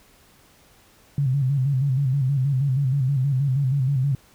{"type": "tone with vibrato", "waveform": "sine", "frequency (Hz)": 135.2, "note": "C#3", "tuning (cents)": -43, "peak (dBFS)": -18, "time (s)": [1.18, 4.15], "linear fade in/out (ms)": 2, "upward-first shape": "square", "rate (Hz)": 6.3, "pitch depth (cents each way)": 83, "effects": ["pink hiss -55 dBFS RMS until 4.34 s"]}